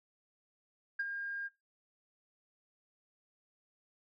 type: tone with ADSR envelope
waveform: sine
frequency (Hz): 1612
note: G6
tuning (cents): +48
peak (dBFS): -29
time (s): 0.99-1.49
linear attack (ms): 8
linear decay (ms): 33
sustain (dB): -8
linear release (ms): 29
effects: noise-tail reverb RT60 0.2 s tail -17 dB re dry + tanh soft clip ceiling -28 dBFS